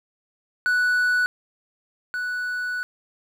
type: tone pair in turn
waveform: triangle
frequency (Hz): 1480 / 1480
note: F#6 / F#6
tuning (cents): 0 / 0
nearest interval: unison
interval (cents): 0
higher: neither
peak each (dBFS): -16 / -23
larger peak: first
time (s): 0.66-1.26 / 2.14-2.83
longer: second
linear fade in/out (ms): 0
effects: 9-bit